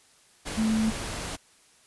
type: tone in noise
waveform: sine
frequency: 220 Hz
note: A3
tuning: in tune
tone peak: -22 dBFS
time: 0.57-0.91 s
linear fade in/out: 20 ms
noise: pink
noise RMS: -34 dBFS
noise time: 0.45-1.37 s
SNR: +9 dB
effects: white hiss -59 dBFS RMS until 1.86 s + resampled to 24000 Hz